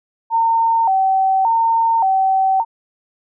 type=tone with vibrato; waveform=sine; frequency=836 Hz; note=G#5; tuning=11 cents sharp; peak=-12 dBFS; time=0.3-2.65 s; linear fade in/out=50 ms; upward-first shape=square; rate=0.87 Hz; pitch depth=150 cents each way; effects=none